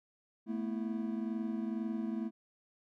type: chord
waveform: triangle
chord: A suspended second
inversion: none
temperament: equal with one note detuned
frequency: 220 / 242.1 / 329.6 Hz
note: A3 / B3 / E4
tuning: 0 / -34 / 0 cents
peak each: -34 / -38 / -39 dBFS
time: 0.46-2.31 s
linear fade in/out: 50 ms
effects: none